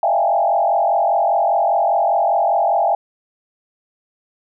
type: tone with frequency modulation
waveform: sine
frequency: 740 Hz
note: F#5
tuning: in tune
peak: -13 dBFS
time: 0.03-2.95 s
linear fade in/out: 2 ms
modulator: 45 Hz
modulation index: 2.4
effects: none